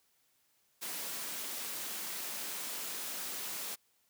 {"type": "high-pass noise", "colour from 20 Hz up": "white", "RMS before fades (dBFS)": -40, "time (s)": [0.81, 3.76], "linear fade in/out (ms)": 20, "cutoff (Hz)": 170, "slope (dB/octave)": 24, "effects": ["white hiss -73 dBFS RMS until 4.09 s", "high-pass 60 Hz 12 dB/octave"]}